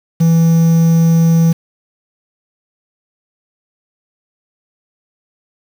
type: tone with quantisation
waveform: triangle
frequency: 165 Hz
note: E3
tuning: 2 cents sharp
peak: -5 dBFS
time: 0.2-1.53 s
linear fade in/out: 10 ms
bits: 5
effects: none